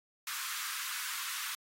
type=high-pass noise; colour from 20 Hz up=pink; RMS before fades=-39 dBFS; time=0.27-1.55 s; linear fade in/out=2 ms; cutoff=1100 Hz; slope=48 dB/octave; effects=AAC 48 kbps